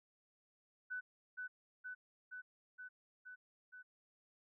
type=tone with echo; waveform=sine; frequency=1498 Hz; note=F#6; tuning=21 cents sharp; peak=-40 dBFS; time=0.9-1.01 s; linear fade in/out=20 ms; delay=470 ms; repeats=6; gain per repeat=-2 dB; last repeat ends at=3.83 s; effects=none

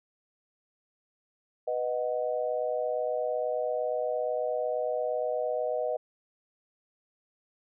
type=chord; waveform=sine; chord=B major; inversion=none; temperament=equal; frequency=493.9 / 622.3 / 740 Hz; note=B4 / D#5 / F#5; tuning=0 / 0 / 0 cents; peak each=-31 / -30 / -36 dBFS; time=1.67-5.97 s; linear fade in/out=10 ms; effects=none

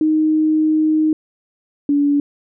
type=tone pair in turn; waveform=sine; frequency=311.1 / 287.1 Hz; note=D#4 / D4; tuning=0 / -39 cents; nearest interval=minor second; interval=139 cents; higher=first; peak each=-12 dBFS; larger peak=neither; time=0.01-1.13 / 1.89-2.2 s; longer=first; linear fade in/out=2 ms; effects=none

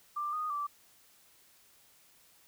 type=tone with pitch steps; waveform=sine; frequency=1184 / 1236 / 1165 Hz; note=D6 / D#6 / D6; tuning=+14 / -12 / -14 cents; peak=-32 dBFS; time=0.16-0.67 s; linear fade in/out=10 ms; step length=170 ms; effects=white hiss -63 dBFS RMS until 2.47 s

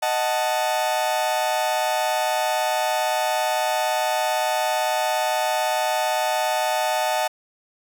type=chord; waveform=40% pulse; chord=D# diminished; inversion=none; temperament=equal; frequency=622.3 / 740 / 880 Hz; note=D#5 / F#5 / A5; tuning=0 / 0 / 0 cents; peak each=-24 dBFS; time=0.02-7.28 s; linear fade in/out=10 ms; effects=none

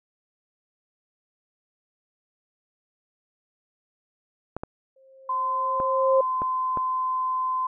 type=clicks; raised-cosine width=1 ms; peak=-17 dBFS; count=5; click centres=4.566 / 4.635 / 5.801 / 6.419 / 6.773 s
type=tone with exponential growth; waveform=sine; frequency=532 Hz; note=C5; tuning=29 cents sharp; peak=-15 dBFS; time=4.96-6.21 s; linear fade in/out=5 ms; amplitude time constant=270 ms
type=tone; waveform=sine; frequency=1029 Hz; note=C6; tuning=29 cents flat; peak=-23 dBFS; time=5.29-7.67 s; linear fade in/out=5 ms
effects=none

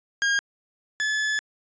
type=tone pair in turn; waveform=40% pulse; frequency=1620 / 1721.8 Hz; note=G#6 / A6; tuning=-43 / -38 cents; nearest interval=minor second; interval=105 cents; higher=second; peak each=-19 / -22 dBFS; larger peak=first; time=0.22-0.39 / 1-1.39 s; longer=second; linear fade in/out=0 ms; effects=resampled to 16000 Hz

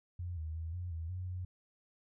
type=tone with pitch steps; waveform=sine; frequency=88 / 79 / 81.4 / 89.1 / 81.6 / 91.4 / 90.8 Hz; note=F2 / D#2 / E2 / F2 / E2 / F#2 / F#2; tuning=+14 / +27 / -21 / +35 / -17 / -21 / -32 cents; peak=-37 dBFS; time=0.19-1.45 s; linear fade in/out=5 ms; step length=180 ms; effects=none

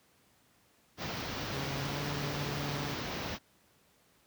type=band-stop noise; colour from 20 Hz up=pink; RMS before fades=-37 dBFS; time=0.97-3.39 s; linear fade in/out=50 ms; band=6000 to 16000 Hz; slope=48 dB/octave
type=tone with pitch glide; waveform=sawtooth; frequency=138.59 to 144.14 Hz; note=C#3 to D3; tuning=0 to -32 cents; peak=-33 dBFS; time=1.52-2.94 s; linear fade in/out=5 ms; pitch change=+68 cents; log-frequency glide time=1.79-2.06 s
effects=pink hiss -67 dBFS RMS until 4.26 s + high-pass 80 Hz 12 dB/octave

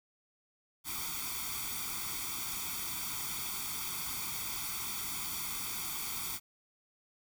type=noise with comb filter; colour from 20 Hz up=white; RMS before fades=-38 dBFS; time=0.84-6.4 s; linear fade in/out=50 ms; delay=0.87 ms; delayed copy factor=+0.9; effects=none

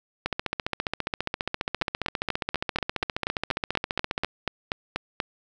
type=two click trains; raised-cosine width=0.3 ms; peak=-9 / -10 dBFS; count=15 / 60; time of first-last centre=1.82-5.202 / 0.26-4.246 s; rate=4.14 / 14.8 Hz; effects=none

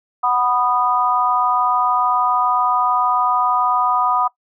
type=chord; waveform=sine; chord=B major; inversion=second; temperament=just; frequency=740.8 / 987.8 / 1234.7 Hz; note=F#5 / B5 / D#6; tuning=+2 / 0 / -14 cents; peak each=-20 / -19 / -18 dBFS; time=0.23-4.28 s; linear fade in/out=10 ms; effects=noise-tail reverb RT60 0.1 s tail -19 dB re dry

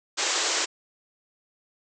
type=band-pass noise; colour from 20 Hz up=white; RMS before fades=-26 dBFS; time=0.17-0.66 s; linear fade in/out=20 ms; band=300 to 7800 Hz; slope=96 dB/octave; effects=none

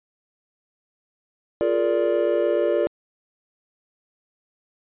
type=chord; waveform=triangle; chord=Bb dominant seventh; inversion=second; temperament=just; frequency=349.6 / 419.5 / 466.2 / 582.7 Hz; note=F4 / Ab4 / Bb4 / D5; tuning=+2 / +17 / 0 / -14 cents; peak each=-22 / -24 / -23 / -20 dBFS; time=1.61-2.87 s; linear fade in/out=0 ms; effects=resampled to 8000 Hz

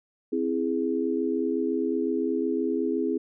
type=chord; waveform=sine; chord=C augmented; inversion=none; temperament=equal; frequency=261.6 / 329.6 / 415.3 Hz; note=C4 / E4 / G#4; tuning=0 / 0 / 0 cents; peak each=-28 dBFS; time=0.32-3.18 s; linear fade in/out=10 ms; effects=none

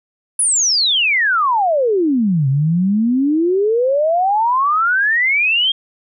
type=exponential two-way sweep; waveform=sine; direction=down then up; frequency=10480 to 131.1 to 3256 Hz; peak=-12 dBFS; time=0.39-5.72 s; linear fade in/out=5 ms; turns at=2.48 s; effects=none

